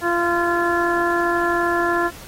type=harmonic tone; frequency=344.7 Hz; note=F4; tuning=23 cents flat; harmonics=1 / 2 / 3 / 4 / 5; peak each=-21 / -24 / -24 / -25 / -24 dBFS; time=0.01-2.11 s; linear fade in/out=50 ms; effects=pink hiss -40 dBFS RMS until 2.27 s + AAC 48 kbps